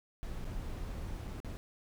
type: noise with dropouts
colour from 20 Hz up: brown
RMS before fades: -40 dBFS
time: 0.23-1.57 s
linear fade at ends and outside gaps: 0 ms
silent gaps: 0.445-0.452 / 1.273-1.278 / 1.402-1.447 s
effects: none